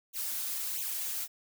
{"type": "noise with flanger", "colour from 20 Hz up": "blue", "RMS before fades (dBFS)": -35, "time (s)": [0.13, 1.28], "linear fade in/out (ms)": 50, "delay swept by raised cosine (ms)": [0.29, 5.89], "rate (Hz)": 1.5, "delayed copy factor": 1, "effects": []}